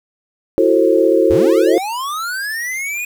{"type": "chord", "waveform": "sine", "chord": "F# half-diminished seventh", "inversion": "third", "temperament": "just", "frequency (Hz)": [333, 370, 444, 532.8], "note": ["E4", "F#4", "A4", "C5"], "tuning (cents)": [18, 0, 16, 31], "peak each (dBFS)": -15, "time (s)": [0.58, 1.78], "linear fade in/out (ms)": 0}
{"type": "linear sweep", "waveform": "square", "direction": "up", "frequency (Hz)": [51.2, 2495], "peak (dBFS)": -21, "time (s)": [1.3, 3.05], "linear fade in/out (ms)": 5}
{"effects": ["7-bit"]}